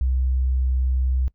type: tone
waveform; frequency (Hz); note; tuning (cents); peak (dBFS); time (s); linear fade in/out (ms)
sine; 64.2; C2; -32; -18; 0.01-1.28; 0
effects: noise-tail reverb RT60 0.1 s tail -22 dB re dry